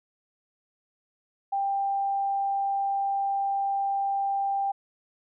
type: tone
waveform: sine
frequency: 791 Hz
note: G5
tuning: 15 cents sharp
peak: -24 dBFS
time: 1.52-4.72 s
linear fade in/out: 10 ms
effects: none